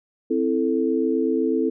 sine chord, A minor, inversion first, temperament equal, 261.6 / 329.6 / 440 Hz, C4 / E4 / A4, 0 / 0 / 0 cents, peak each -23 dBFS, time 0.3-1.7 s, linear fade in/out 10 ms, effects none

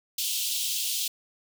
pink high-pass noise, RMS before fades -29 dBFS, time 0.18-1.08 s, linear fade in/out 5 ms, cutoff 2900 Hz, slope 48 dB/octave, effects none

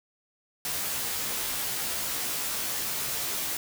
white noise with comb filter, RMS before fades -31 dBFS, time 0.65-3.57 s, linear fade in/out 2 ms, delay 15 ms, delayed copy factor +0.95, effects none

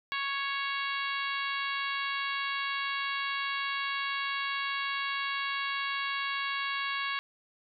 harmonic tone with a mistuned harmonic, 554.4 Hz, C#5, in tune, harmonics 2 / 3 / 4 / 5 / 6 / 7 / 8, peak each -35 / -36 / -37 / -39 / -41 / -42 / -46 dBFS, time 0.12-7.19 s, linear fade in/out 0 ms, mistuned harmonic 8, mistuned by +20 cents, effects none

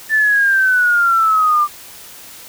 sine exponential sweep, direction down, 1773 to 1181 Hz, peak -10 dBFS, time 0.09-1.68 s, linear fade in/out 50 ms, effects white hiss -37 dBFS RMS until 2.48 s

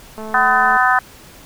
click train, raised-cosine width 1 ms, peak -18 dBFS, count 129, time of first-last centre 0.18-0.767 s, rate 218 Hz
harmonic tone, 252.5 Hz, B3, 39 cents sharp, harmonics 3 / 4 / 5 / 6 / 7, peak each -17 / -18 / -17 / -17 / -19 dBFS, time 0.34-0.99 s, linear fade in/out 2 ms
effects pink hiss -42 dBFS RMS until 1.45 s

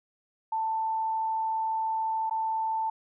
sine tone with dropouts, 887 Hz, A5, 14 cents sharp, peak -26 dBFS, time 0.52-2.9 s, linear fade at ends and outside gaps 5 ms, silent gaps 2.297-2.309 s, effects none

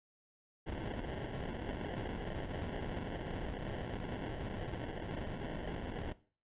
pink noise with sample-and-hold, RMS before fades -41 dBFS, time 0.66-6.13 s, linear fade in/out 10 ms, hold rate 1225 Hz, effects noise-tail reverb RT60 0.4 s tail -18 dB re dry + resampled to 8000 Hz

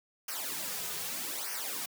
white noise with flanger, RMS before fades -37 dBFS, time 0.28-1.86 s, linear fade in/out 5 ms, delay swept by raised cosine 0.26 to 3.66 ms, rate 0.81 Hz, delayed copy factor -0.85, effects high-pass 150 Hz 12 dB/octave

